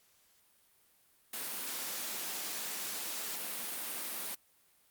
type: high-pass noise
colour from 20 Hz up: white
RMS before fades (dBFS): -39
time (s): 1.33-4.35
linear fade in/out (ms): 5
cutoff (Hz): 180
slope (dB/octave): 24
effects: white hiss -68 dBFS RMS until 4.9 s + Opus 48 kbps